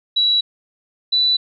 sine tone pair in turn, 3913 / 3972 Hz, B7 / B7, -17 / +9 cents, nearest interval unison, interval 26 cents, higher second, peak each -13 dBFS, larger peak neither, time 0.16-0.41 / 1.12-1.37 s, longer neither, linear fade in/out 10 ms, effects none

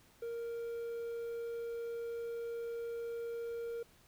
triangle tone with quantisation, 466.2 Hz, A#4, in tune, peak -36 dBFS, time 0.22-3.83 s, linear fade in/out 5 ms, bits 11, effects pink hiss -65 dBFS RMS until 4.07 s

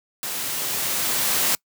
white noise with level ramp, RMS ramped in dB -29 to -20 dBFS, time 0.23-1.55 s, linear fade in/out 0 ms, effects noise-tail reverb RT60 0.1 s tail -26 dB re dry + high-pass 100 Hz 12 dB/octave

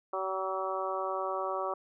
harmonic tone with a mistuned harmonic, 190 Hz, F#3, 46 cents sharp, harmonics 2 / 3 / 4 / 5 / 6 / 7, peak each -38 / -36 / -38 / -40 / -36 / -41 dBFS, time 0.13-1.74 s, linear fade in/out 5 ms, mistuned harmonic 7, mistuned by -23 cents, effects none

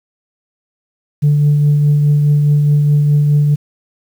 sine tone with tremolo, 146.83 Hz, D3, in tune, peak -5 dBFS, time 1.22-3.56 s, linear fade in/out 20 ms, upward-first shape triangle, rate 4.8 Hz, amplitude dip 35%, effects tanh soft clip ceiling -5 dBFS + 7-bit

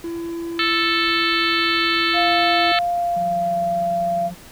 triangle tone, 336.4 Hz, E4, 35 cents sharp, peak -23 dBFS, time 0.04-2.72 s, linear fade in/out 2 ms
harmonic tone, 440 Hz, A4, in tune, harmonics 3 / 4 / 5 / 6 / 7 / 8 / 9 / 10, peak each -23 / -24 / -25 / -26 / -26 / -27 / -28 / -28 dBFS, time 0.59-2.79 s, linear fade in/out 2 ms
sine tone with pitch glide, 698.5 to 684.9 Hz, F5 to F5, 0 to -34 cents, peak -18 dBFS, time 2.13-4.31 s, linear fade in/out 50 ms, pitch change -34 cents, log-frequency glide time 2.9-3.59 s
triangle tone with tremolo, 178.2 Hz, F3, 35 cents sharp, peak -26 dBFS, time 3.16-4.35 s, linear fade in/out 10 ms, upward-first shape sine, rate 20 Hz, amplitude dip 60%
effects pink hiss -43 dBFS RMS until 4.51 s

